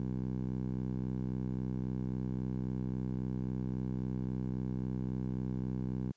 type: tone with band-pass filter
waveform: 10% pulse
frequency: 63.7 Hz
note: C2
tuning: 46 cents flat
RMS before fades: -36 dBFS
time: 0-6.12 s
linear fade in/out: 0 ms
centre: 160 Hz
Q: 1.3
effects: white hiss -73 dBFS RMS until 6.16 s + resampled to 16000 Hz